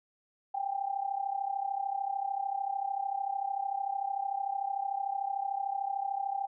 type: tone with amplitude modulation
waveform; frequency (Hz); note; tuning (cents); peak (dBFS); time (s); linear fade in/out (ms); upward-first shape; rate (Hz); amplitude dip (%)
sine; 790; G5; +13; -27; 0.54-6.47; 10; sine; 33.4; 80
effects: none